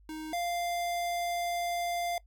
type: tone pair in turn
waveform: square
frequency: 312.2 / 696 Hz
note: D#4 / F5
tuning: +6 / -6 cents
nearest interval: octave + major second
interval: 1388 cents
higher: second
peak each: -38 / -31 dBFS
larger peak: second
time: 0.09-0.33 / 0.33-2.18 s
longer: second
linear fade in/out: 2 ms
effects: noise-tail reverb RT60 0.1 s tail -21 dB re dry + added 50 Hz sine -56 dBFS peak until 2.26 s